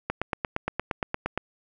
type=click train; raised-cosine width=0.5 ms; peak=-11 dBFS; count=12; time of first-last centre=0.1-1.376 s; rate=8.62 Hz; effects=none